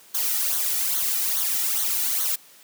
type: noise with flanger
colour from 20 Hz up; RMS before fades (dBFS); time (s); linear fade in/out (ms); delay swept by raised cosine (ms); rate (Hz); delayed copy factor
blue; -24; 0.14-2.36; 10; 0.39 to 1.89; 2.4; -0.8
effects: white hiss -51 dBFS RMS until 2.63 s + high-pass 150 Hz 12 dB/octave